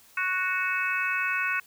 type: harmonic tone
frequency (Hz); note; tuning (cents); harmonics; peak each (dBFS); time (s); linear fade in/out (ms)
370; F#4; 0; 3 / 4 / 5 / 6 / 7; -33 / -28 / -35 / -34 / -30; 0.17-1.6; 5
effects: white hiss -56 dBFS RMS until 1.66 s